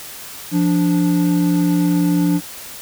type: tone pair together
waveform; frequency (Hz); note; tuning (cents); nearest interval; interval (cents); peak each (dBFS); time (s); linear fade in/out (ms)
triangle; 173.98 / 292.6; F3 / D4; -6 / -6; major sixth; 900; -14; 0.51-2.41; 50
effects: white hiss -34 dBFS RMS until 2.81 s